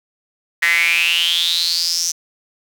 sawtooth tone with high-pass filter sweep, 170 Hz, F3, 46 cents flat, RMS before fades -17 dBFS, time 0.62-2.12 s, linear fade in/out 10 ms, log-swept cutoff 1900 to 6000 Hz, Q 9.6, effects none

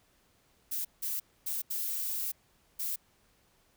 violet noise bursts at uneven times, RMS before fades -34 dBFS, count 5, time 0.71-0.85 / 1.02-1.2 / 1.46-1.62 / 1.7-2.32 / 2.79-2.96 s, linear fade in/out 10 ms, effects pink hiss -68 dBFS RMS until 3.76 s

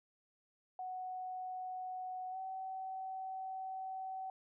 sine tone with pitch glide, 741 to 759.6 Hz, F#5 to F#5, +2 to +45 cents, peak -40 dBFS, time 0.79-4.3 s, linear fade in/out 2 ms, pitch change +43 cents, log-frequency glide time 2.31-2.37 s, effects none

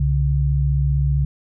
sine tone pair together, 65.41 / 140.74 Hz, C2 / C#3, 0 / +27 cents, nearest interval octave + minor second, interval 1327 cents, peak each -18 dBFS, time 0-1.25 s, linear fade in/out 5 ms, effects none

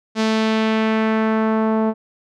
sawtooth tone with low-pass filter sweep, 220 Hz, A3, in tune, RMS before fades -18 dBFS, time 0.15-1.94 s, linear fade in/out 50 ms, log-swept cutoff 5400 to 840 Hz, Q 1.2, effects none

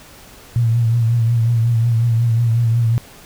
sine tone with vibrato, 116.1 Hz, A#2, 7 cents flat, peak -12 dBFS, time 0.56-2.98 s, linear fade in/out 0 ms, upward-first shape triangle, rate 5.5 Hz, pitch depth 61 cents each way, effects pink hiss -42 dBFS RMS until 3.25 s

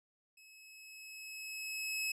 sawtooth tone with level ramp, 2577 Hz, E7, 40 cents flat, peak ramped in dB -55 to -30 dBFS, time 0.37-2.12 s, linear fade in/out 5 ms, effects resampled to 32000 Hz

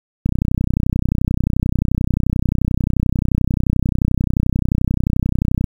click train, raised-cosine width 5 ms, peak -4 dBFS, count 170, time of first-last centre 0.26-5.642 s, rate 31.4 Hz, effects 7-bit

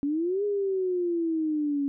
sine exponential two-way sweep, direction up then down, 277.2 to 415.3 to 277.2 Hz, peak -24 dBFS, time 0.03-1.88 s, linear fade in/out 0 ms, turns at 0.44 s, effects none

